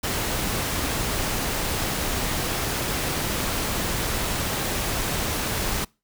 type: noise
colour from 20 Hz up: pink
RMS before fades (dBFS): -26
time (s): 0.03-5.85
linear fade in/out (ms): 10
effects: noise-tail reverb RT60 0.3 s tail -26 dB re dry